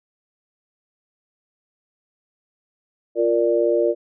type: chord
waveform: sine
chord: Bb major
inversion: second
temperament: equal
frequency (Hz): 349.2 / 466.2 / 587.3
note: F4 / Bb4 / D5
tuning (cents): 0 / 0 / 0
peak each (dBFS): -20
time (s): 3.15-3.95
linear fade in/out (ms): 50
effects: none